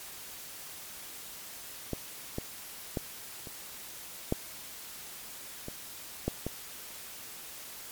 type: clicks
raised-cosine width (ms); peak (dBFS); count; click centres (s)
2; -18 / -19 / -17 / -30 / -13 / -25 / -15 / -19; 8; 1.933 / 2.384 / 2.972 / 3.472 / 4.324 / 5.684 / 6.28 / 6.466
effects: white hiss -45 dBFS RMS until 7.91 s + MP3 96 kbps